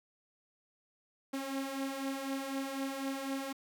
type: beating tone pair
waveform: sawtooth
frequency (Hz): 268.4 / 272.4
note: C4 / C#4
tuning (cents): +44 / -30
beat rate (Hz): 4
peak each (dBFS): -37 / -33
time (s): 1.33-3.53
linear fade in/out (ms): 10
effects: 10-bit